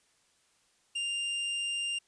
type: tone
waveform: 45% pulse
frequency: 2794 Hz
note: F7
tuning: in tune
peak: -31 dBFS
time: 0.95-1.99 s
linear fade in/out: 10 ms
effects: white hiss -69 dBFS RMS until 2.07 s + resampled to 22050 Hz